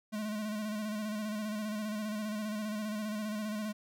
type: tone with vibrato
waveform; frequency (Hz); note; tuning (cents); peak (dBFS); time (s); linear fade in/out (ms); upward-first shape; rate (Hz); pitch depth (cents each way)
square; 212.7; G#3; +42; -35; 0.12-3.73; 20; square; 15; 35
effects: none